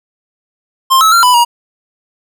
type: tone with pitch steps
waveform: square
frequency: 1055 / 1298 / 1374 / 994 / 951 Hz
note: C6 / E6 / F6 / B5 / A#5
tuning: +14 / -27 / -29 / +11 / +34 cents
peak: -6 dBFS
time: 0.9-1.45 s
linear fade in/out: 20 ms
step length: 110 ms
effects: none